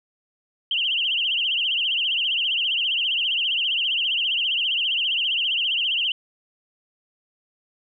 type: tone with vibrato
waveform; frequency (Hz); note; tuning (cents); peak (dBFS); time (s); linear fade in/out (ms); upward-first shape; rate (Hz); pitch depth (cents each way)
sine; 2960; F#7; 0; -20; 0.71-6.12; 2; triangle; 15; 180
effects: none